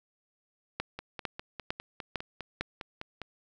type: two click trains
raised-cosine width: 0.3 ms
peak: -22 / -15 dBFS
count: 12 / 5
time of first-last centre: 0.99-3.217 / 0.8-2.61 s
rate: 4.94 / 2.21 Hz
effects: none